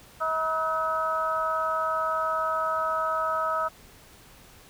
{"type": "harmonic tone with a mistuned harmonic", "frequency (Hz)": 319.8, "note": "D#4", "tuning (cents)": 48, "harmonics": [2, 3, 4, 5], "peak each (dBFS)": [-30, -33, -26, -37], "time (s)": [0.2, 3.69], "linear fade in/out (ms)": 20, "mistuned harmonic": 5, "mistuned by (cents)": -110, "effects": ["pink hiss -52 dBFS RMS until 4.69 s"]}